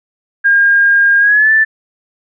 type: tone with pitch glide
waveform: sine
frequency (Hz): 1615 to 1761.2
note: G#6 to A6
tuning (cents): -49 to +1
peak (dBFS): -6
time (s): 0.44-1.65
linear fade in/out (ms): 20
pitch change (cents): +150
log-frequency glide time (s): 1.19-1.51
effects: none